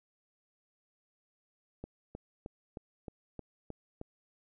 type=click train; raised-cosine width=2 ms; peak=-28 dBFS; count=8; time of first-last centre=1.84-4.014 s; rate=3.22 Hz; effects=none